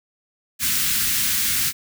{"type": "band-stop noise", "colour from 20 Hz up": "white", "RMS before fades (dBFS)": -21, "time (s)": [0.59, 1.73], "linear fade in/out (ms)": 50, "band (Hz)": [260, 1400], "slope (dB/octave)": 24, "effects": []}